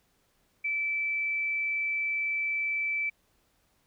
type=tone; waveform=sine; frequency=2319 Hz; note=D7; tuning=22 cents flat; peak=-27 dBFS; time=0.64-3.1 s; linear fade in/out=10 ms; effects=pink hiss -70 dBFS RMS until 3.86 s